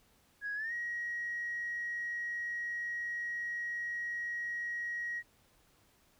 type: tone with pitch glide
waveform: sine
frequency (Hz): 1661.2 to 1897.2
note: G#6 to A#6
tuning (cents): 0 to +30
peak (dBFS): -34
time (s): 0.41-5.23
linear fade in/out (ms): 50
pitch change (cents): +230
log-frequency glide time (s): 0.55-0.73
effects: tanh soft clip ceiling -30 dBFS + pink hiss -68 dBFS RMS until 6.19 s